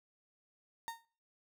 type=tone with exponential decay; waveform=35% pulse; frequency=920 Hz; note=A#5; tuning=23 cents flat; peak=-34 dBFS; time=0.88-1.05 s; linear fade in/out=0 ms; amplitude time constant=35 ms; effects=noise-tail reverb RT60 0.4 s tail -22 dB re dry